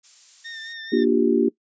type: noise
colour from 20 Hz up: violet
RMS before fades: -40 dBFS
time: 0.03-0.74 s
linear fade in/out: 20 ms
type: tone with vibrato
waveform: 25% pulse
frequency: 1816 Hz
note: A#6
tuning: 46 cents flat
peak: -30 dBFS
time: 0.44-1.05 s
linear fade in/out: 20 ms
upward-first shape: sine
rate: 4.5 Hz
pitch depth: 32 cents each way
type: chord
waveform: sine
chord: G minor seventh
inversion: first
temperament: just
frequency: 235.2 / 294 / 352.8 / 392 Hz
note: Bb3 / D4 / F4 / G4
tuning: +16 / +2 / +18 / 0 cents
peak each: -21 dBFS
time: 0.92-1.49 s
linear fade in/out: 10 ms
effects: noise-tail reverb RT60 0.1 s tail -20 dB re dry + resampled to 16000 Hz